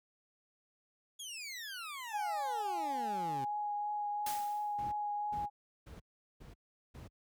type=exponential sweep; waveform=20% pulse; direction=down; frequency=3397 to 127.2 Hz; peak=-37 dBFS; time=1.19-3.45 s; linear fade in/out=10 ms
type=tone with vibrato; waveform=sine; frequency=830.6 Hz; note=G#5; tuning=in tune; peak=-34 dBFS; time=2.11-5.5 s; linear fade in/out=50 ms; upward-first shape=triangle; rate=2.9 Hz; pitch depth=14 cents each way
type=noise with exponential decay; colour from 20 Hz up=white; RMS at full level=-39 dBFS; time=4.26-4.82 s; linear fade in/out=5 ms; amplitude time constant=120 ms
type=noise bursts; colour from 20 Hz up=brown; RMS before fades=-46 dBFS; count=5; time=4.78-7.08 s; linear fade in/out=10 ms; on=140 ms; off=400 ms
effects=high-pass 60 Hz 12 dB/octave